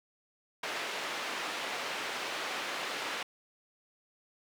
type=band-pass noise; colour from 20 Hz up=white; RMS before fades=-37 dBFS; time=0.63-3.23 s; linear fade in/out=5 ms; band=330 to 2800 Hz; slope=12 dB/octave; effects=none